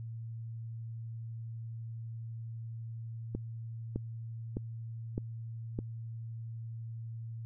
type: click train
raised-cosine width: 3 ms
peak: -21 dBFS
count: 5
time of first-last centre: 3.35-5.789 s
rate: 1.64 Hz
effects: added 114 Hz sine -39 dBFS peak until 7.45 s